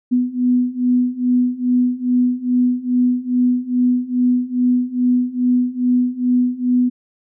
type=beating tone pair; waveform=sine; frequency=246.9 / 249.3 Hz; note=B3 / B3; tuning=0 / +16 cents; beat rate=2.4 Hz; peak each=-18 / -16 dBFS; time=0.11-6.9 s; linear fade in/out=20 ms; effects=none